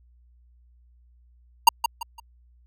square tone with echo, 932.3 Hz, A#5, in tune, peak -9 dBFS, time 1.67-1.69 s, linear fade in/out 5 ms, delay 170 ms, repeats 3, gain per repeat -10 dB, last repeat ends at 2.2 s, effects added 60 Hz sine -54 dBFS peak until 2.66 s

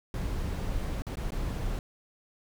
brown noise with dropouts, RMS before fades -32 dBFS, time 0.14-1.79 s, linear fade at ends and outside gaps 1 ms, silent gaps 1.021-1.067 / 1.156-1.171 / 1.306-1.32 s, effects none

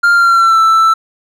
triangle tone with pitch glide, 1399 to 1325.8 Hz, F6 to E6, +3 to +10 cents, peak -4 dBFS, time 0.03-0.94 s, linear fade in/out 10 ms, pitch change -93 cents, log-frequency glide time 0.13-0.6 s, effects none

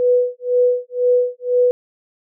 sine tone with tremolo, 493.9 Hz, B4, in tune, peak -10 dBFS, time 0-1.71 s, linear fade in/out 0 ms, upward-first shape sine, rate 2 Hz, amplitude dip 100%, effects none

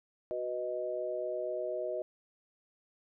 sine chord, B major, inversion second, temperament equal, 370 / 493.9 / 622.3 Hz, F#4 / B4 / D#5, 0 / 0 / 0 cents, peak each -39 / -39 / -35 dBFS, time 0.31-2.02 s, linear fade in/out 0 ms, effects none

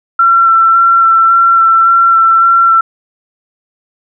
sine tone with vibrato, 1351 Hz, E6, 42 cents sharp, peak -4 dBFS, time 0.19-2.81 s, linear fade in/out 5 ms, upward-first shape square, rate 1.8 Hz, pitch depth 11 cents each way, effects none

